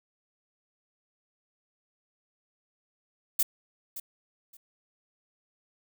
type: noise with echo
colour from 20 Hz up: violet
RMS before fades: -24 dBFS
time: 3.39-3.43 s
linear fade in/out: 5 ms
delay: 570 ms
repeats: 2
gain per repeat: -14 dB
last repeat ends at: 4.57 s
effects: none